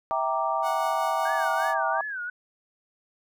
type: chord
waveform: sine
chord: E half-diminished seventh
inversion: none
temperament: equal with one note detuned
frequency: 653.2 / 784 / 932.3 / 1174.7 Hz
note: E5 / G5 / Bb5 / D6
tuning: -16 / 0 / 0 / 0 cents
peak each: -29 dBFS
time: 0.11-2.01 s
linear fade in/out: 0 ms
type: tone with tremolo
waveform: sawtooth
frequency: 735 Hz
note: F#5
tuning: 12 cents flat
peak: -28 dBFS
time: 0.62-1.75 s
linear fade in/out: 50 ms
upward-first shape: sine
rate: 5.2 Hz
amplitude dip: 30%
type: tone with vibrato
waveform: sine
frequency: 1568 Hz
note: G6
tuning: in tune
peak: -30 dBFS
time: 1.25-2.3 s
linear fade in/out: 5 ms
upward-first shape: sine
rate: 2.8 Hz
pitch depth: 160 cents each way
effects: none